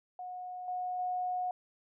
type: tone with level steps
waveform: sine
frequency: 728 Hz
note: F#5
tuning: 28 cents flat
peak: -39 / -33 / -31 dBFS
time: 0.19-1.51 s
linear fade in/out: 2 ms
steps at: 0.68 / 0.99 s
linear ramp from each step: 2 ms
effects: none